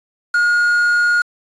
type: tone with quantisation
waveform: triangle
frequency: 1432 Hz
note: F6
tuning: 43 cents sharp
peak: -10 dBFS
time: 0.34-1.22 s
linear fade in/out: 5 ms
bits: 5
effects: resampled to 22050 Hz